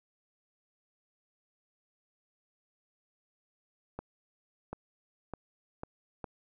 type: accelerating click train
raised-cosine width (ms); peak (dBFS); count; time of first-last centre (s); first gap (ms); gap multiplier
1; -24; 5; 3.99-6.242; 740; 0.82
effects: none